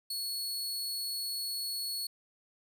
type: tone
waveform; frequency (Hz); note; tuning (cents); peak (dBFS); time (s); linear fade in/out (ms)
sawtooth; 4376; C#8; -23; -31; 0.1-2.07; 5
effects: none